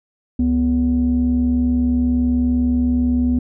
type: tone pair together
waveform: sine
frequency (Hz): 69.28 / 246.9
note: C#2 / B3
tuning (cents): 0 / 0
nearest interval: octave + minor seventh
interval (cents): 2200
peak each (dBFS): -19 / -14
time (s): 0.39-3.39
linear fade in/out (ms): 5
effects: tanh soft clip ceiling -9 dBFS